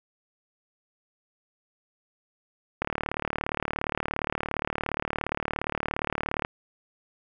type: click train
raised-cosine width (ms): 0.5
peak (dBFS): -12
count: 136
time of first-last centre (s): 2.82-6.449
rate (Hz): 37.2
effects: none

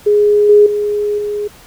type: tone with level steps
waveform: sine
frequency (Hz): 415.3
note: G#4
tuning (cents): 0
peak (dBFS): -7 / -3 / -13 / -16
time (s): 0.06-1.48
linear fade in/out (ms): 10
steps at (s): 0.49 / 0.66 / 1.18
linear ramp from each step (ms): 5
effects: pink hiss -41 dBFS RMS until 1.66 s

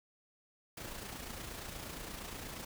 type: noise with amplitude modulation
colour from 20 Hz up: pink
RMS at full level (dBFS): -43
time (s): 0.77-2.65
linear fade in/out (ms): 5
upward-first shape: sine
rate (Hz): 28.5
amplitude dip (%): 45
effects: none

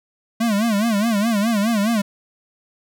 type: tone with vibrato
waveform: square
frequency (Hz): 216.3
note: A3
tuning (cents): -29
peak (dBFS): -17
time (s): 0.4-2.02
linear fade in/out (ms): 10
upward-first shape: sine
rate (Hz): 4.8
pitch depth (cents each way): 150
effects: none

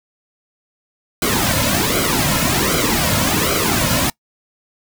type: noise with flanger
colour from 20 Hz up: pink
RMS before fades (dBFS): -17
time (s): 1.22-4.1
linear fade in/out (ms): 2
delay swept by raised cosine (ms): 1.1 to 2.6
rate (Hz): 1.3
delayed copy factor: -0.75
effects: noise-tail reverb RT60 0.1 s tail -24 dB re dry

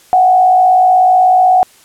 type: tone with frequency modulation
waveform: sine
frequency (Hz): 739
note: F#5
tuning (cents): -2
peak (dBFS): -5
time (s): 0.13-1.63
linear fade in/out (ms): 0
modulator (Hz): 56.2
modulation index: 0.43
effects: white hiss -45 dBFS RMS until 1.84 s + low-pass 12000 Hz 12 dB/octave

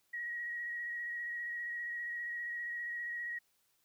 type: tone with vibrato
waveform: sine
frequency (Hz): 1903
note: A#6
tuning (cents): +35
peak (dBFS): -37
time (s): 0.13-3.39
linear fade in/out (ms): 10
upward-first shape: square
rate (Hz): 15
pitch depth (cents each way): 16
effects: white hiss -75 dBFS RMS until 3.84 s

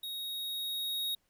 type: tone with level ramp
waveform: square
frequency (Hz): 3760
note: A#7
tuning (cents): +14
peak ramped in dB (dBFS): -38 to -32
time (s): 0.03-1.15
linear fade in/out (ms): 5
effects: pink hiss -75 dBFS RMS until 1.29 s

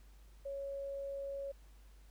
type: tone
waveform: sine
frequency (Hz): 554.4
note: C#5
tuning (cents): 0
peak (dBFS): -39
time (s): 0.45-1.52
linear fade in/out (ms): 10
effects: added 50 Hz sine -56 dBFS peak until 2.1 s + pink hiss -69 dBFS RMS until 2.1 s

